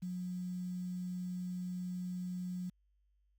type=tone with quantisation; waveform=sine; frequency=180.7 Hz; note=F#3; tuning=41 cents flat; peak=-37 dBFS; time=0.02-2.7 s; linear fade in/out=10 ms; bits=10; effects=added 50 Hz sine -70 dBFS peak until 3.38 s